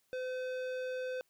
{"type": "tone with low-pass filter", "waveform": "square", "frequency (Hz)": 510, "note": "C5", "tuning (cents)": -44, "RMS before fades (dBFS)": -38, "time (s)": [0.13, 1.21], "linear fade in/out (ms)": 0, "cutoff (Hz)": 3600, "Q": 0.56, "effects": ["white hiss -75 dBFS RMS until 1.29 s"]}